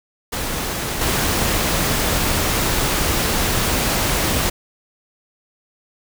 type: noise with level steps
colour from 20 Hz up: pink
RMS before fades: -24 / -19 dBFS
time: 0.32-4.5 s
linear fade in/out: 10 ms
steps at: 1.01 s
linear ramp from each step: 2 ms
effects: none